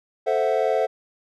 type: chord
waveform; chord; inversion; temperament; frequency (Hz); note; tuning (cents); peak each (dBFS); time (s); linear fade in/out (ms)
triangle; F# half-diminished seventh; first; equal; 440 / 523.3 / 659.3 / 740; A4 / C5 / E5 / F#5; 0 / 0 / 0 / 0; -22 / -22 / -22 / -24; 0.26-0.87; 20
effects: none